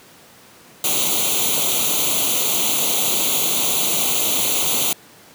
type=noise with comb filter; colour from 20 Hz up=white; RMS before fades=-19 dBFS; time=0.84-4.93 s; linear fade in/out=2 ms; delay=0.29 ms; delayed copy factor=+0.9; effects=pink hiss -46 dBFS RMS until 5.34 s + high-pass 150 Hz 12 dB/octave